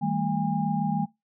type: tone cluster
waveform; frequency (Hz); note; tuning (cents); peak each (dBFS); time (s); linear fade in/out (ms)
sine; 160.3 / 198.6 / 225.8 / 812; E3 / G3 / A3 / G#5; -48 / +23 / +45 / -39; -29; 0.01-1.06; 20
effects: noise-tail reverb RT60 0.2 s tail -21 dB re dry